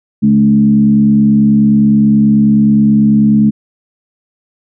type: tone with frequency modulation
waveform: sine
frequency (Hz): 213.8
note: A3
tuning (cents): -49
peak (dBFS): -5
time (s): 0.22-3.51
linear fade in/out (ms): 20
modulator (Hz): 69.4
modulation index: 0.63
effects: none